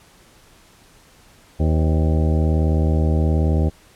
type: harmonic tone with a mistuned harmonic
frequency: 78.8 Hz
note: D#2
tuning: 23 cents sharp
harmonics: 1 / 2 / 3 / 4 / 5 / 6 / 7 / 8 / 10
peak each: -16 / -22 / -26 / -28 / -30 / -32 / -33 / -34 / -36 dBFS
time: 1.59-3.7 s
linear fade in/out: 20 ms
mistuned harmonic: 6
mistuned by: +72 cents
effects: pink hiss -51 dBFS RMS until 3.95 s + low-pass 12000 Hz 12 dB/octave